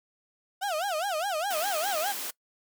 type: tone with vibrato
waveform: 35% pulse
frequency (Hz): 707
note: F5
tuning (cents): +21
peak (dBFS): -26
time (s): 0.61-2.13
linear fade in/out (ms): 20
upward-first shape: sine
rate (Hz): 4.9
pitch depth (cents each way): 260
type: high-pass noise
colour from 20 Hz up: white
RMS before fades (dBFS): -35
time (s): 1.5-2.31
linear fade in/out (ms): 10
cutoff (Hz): 260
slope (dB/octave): 24
effects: noise-tail reverb RT60 0.1 s tail -22 dB re dry